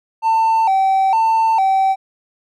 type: tone with vibrato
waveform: triangle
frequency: 830.6 Hz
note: G#5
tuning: in tune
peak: -9 dBFS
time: 0.22-1.96 s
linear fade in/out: 50 ms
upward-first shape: square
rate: 1.1 Hz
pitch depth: 130 cents each way
effects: tanh soft clip ceiling -6 dBFS